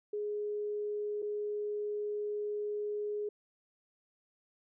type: tone with dropouts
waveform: sine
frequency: 416.9 Hz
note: G#4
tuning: 7 cents sharp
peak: -33 dBFS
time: 0.13-3.29 s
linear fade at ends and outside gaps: 5 ms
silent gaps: 1.221-1.225 s
effects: none